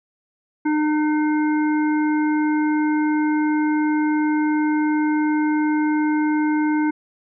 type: harmonic tone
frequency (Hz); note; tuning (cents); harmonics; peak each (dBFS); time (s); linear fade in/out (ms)
303.8; D#4; -41; 1 / 3 / 5 / 7; -17 / -27 / -31 / -34; 0.65-6.91; 10
effects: none